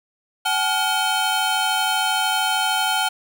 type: tone cluster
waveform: square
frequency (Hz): 758 / 851 / 1422 / 3100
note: F#5 / G#5 / F6 / G7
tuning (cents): +42 / +42 / +31 / -20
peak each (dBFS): -25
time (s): 0.45-3.09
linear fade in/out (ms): 10
effects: none